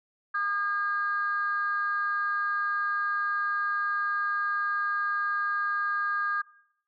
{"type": "tone pair together", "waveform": "sine", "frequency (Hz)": [1216.4, 1620], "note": ["D#6", "G#6"], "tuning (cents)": [-40, -43], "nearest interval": "perfect fourth", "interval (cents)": 497, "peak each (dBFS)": -28, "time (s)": [0.34, 6.42], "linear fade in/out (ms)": 10, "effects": ["noise-tail reverb RT60 0.7 s tail -20 dB re dry", "tanh soft clip ceiling -18 dBFS"]}